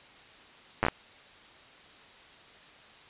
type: slowing click train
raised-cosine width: 0.5 ms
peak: -9 dBFS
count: 5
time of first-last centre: 0.83-0.884 s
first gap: 9 ms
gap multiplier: 1.28
effects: white hiss -53 dBFS RMS until 3.09 s + resampled to 8000 Hz